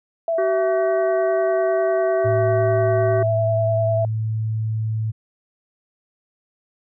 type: tone with vibrato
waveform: sine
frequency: 661 Hz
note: E5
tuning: 5 cents sharp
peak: -18 dBFS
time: 0.28-4.05 s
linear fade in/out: 2 ms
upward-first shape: sine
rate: 10 Hz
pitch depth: 16 cents each way
type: harmonic tone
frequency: 380.4 Hz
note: F#4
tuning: 48 cents sharp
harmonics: 1 / 3 / 4 / 5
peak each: -21 / -32 / -34 / -37 dBFS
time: 0.38-3.23 s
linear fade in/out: 5 ms
type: tone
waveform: sine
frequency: 110 Hz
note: A2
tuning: in tune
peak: -20 dBFS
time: 2.24-5.12 s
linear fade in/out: 20 ms
effects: none